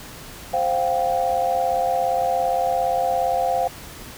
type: chord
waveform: sine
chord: C suspended fourth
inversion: none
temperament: equal with one note detuned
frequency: 523.3 / 706.6 / 784 Hz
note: C5 / F5 / G5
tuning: 0 / +20 / 0 cents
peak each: -24 / -21 / -24 dBFS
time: 0.53-3.68 s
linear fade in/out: 10 ms
effects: pink hiss -39 dBFS RMS until 4.17 s